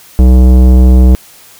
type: tone with tanh clipping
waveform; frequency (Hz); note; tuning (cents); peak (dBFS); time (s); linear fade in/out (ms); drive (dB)
sine; 63.1; B1; +38; -3; 0.19-1.15; 0; 16
effects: white hiss -38 dBFS RMS until 1.59 s